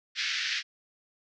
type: band-pass noise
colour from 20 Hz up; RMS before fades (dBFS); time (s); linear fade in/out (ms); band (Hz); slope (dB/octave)
pink; -31; 0.15-0.63; 50; 1600 to 5600; 48
effects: none